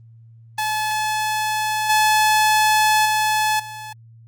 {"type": "tone with level steps", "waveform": "sawtooth", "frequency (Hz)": 860, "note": "A5", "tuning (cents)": -40, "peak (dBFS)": [-16, -10, -13, -28], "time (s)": [0.58, 3.93], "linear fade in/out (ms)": 5, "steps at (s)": [1.89, 3.05, 3.59], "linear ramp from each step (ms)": 10, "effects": ["added 114 Hz sine -43 dBFS peak until 4.27 s", "Opus 32 kbps"]}